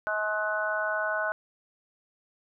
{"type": "harmonic tone", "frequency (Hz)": 212.4, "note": "G#3", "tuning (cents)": 39, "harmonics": [3, 4, 5, 6, 7], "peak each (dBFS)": [-31, -37, -36, -38, -29], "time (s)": [0.07, 1.32], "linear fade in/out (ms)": 0, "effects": []}